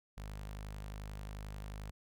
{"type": "tone with notch filter", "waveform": "sawtooth", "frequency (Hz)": 51.3, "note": "G#1", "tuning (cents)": -21, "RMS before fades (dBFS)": -45, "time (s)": [0.17, 1.91], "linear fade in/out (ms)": 10, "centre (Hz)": 330, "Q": 1.3, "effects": []}